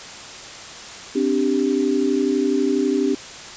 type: chord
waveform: sine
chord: C suspended second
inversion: none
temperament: equal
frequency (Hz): 261.6 / 293.7 / 392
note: C4 / D4 / G4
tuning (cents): 0 / 0 / 0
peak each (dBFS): -21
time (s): 1.15-3.15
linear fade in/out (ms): 10
effects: white hiss -36 dBFS RMS until 3.56 s + resampled to 16000 Hz